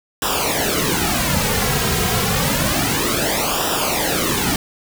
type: noise with flanger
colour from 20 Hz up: pink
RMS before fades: -19 dBFS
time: 0.22-4.56 s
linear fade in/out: 2 ms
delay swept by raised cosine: 0.46 to 3.46 ms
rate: 0.29 Hz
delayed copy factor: -0.8
effects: none